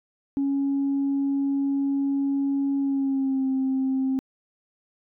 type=tone with pitch glide; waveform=sine; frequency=277.2 to 264.7 Hz; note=C#4 to C4; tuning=0 to +20 cents; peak=-20 dBFS; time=0.37-4.19 s; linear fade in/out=0 ms; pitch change=-80 cents; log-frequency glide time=2.78-3.48 s; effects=tanh soft clip ceiling -18 dBFS